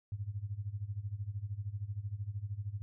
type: tone with tremolo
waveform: sine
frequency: 102.2 Hz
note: G#2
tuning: 27 cents flat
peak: -33 dBFS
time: 0.12-2.82 s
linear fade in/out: 0 ms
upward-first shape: sine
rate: 13 Hz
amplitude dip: 85%
effects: none